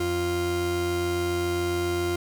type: tone pair together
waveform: 40% pulse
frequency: 87.3 / 349.2 Hz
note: F2 / F4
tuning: 0 / 0 cents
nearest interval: 2 octaves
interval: 2400 cents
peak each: -30 / -25 dBFS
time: 0-2.16 s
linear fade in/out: 5 ms
effects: none